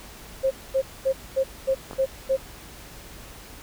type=tone bursts; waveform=sine; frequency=533 Hz; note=C5; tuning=32 cents sharp; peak=-18 dBFS; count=7; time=0.43-2.37 s; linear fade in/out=20 ms; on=80 ms; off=230 ms
type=clicks; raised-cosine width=1 ms; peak=-22 dBFS; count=2; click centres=1.911 / 1.932 s
effects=added 51 Hz sine -49 dBFS peak until 3.62 s + pink hiss -44 dBFS RMS until 3.62 s